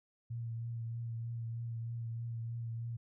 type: tone with vibrato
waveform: sine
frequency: 115.9 Hz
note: A#2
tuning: 10 cents flat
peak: -37 dBFS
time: 0.3-2.97 s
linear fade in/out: 10 ms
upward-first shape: triangle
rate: 3.2 Hz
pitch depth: 27 cents each way
effects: none